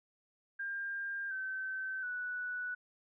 sine tone with pitch steps, 1600 / 1538.4 / 1479.1 Hz, G6 / G6 / F#6, +35 / -33 / -1 cents, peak -36 dBFS, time 0.59-2.75 s, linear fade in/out 10 ms, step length 720 ms, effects none

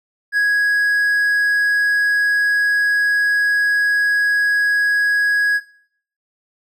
triangle tone, 1661.2 Hz, G#6, in tune, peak -11 dBFS, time 0.32-5.61 s, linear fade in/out 50 ms, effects noise-tail reverb RT60 0.6 s tail -18 dB re dry

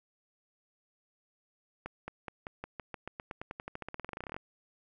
accelerating click train, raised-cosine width 0.5 ms, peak -24 dBFS, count 30, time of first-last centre 1.86-4.365 s, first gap 220 ms, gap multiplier 0.92, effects none

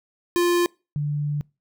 square / sine tone pair in turn, 349.2 / 146.82 Hz, F4 / D3, 0 / 0 cents, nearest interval octave + minor third, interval 1500 cents, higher first, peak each -18 / -22 dBFS, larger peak first, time 0.36-0.66 / 0.96-1.41 s, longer second, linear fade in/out 0 ms, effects noise-tail reverb RT60 0.3 s tail -26 dB re dry

